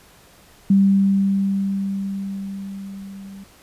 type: tone with level ramp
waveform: sine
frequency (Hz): 196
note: G3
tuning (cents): 0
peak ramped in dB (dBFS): -10 to -35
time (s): 0.7-3.44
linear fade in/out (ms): 5
effects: pink hiss -50 dBFS RMS until 3.62 s + resampled to 32000 Hz